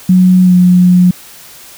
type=tone with pitch glide; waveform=sine; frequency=183.5 to 179.93 Hz; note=F#3 to F#3; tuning=-14 to -48 cents; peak=-3 dBFS; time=0.09-1.11 s; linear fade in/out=5 ms; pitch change=-34 cents; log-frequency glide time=0.43-0.54 s; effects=white hiss -35 dBFS RMS until 1.77 s